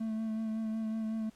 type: tone with vibrato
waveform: triangle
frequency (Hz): 220.6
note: A3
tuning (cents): +5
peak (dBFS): -30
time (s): 0-1.3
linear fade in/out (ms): 10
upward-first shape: sine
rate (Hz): 5.4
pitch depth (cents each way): 20
effects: pink hiss -64 dBFS RMS until 1.35 s + low-pass 11000 Hz 12 dB/octave